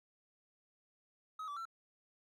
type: tone with pitch steps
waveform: triangle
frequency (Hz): 1271 / 1156 / 1345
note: D#6 / D6 / E6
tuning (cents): +36 / -28 / +34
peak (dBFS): -39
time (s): 1.39-1.654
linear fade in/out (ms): 5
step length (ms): 88
effects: none